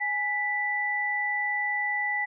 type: tone pair together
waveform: sine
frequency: 829.5 / 1975 Hz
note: G#5 / B6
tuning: -2 / 0 cents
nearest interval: octave + minor third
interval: 1502 cents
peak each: -32 / -26 dBFS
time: 0-2.26 s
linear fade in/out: 20 ms
effects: none